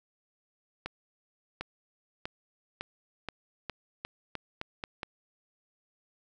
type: accelerating click train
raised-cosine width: 0.3 ms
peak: -19 dBFS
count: 11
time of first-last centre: 0.86-5.032 s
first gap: 750 ms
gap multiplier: 0.86
effects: none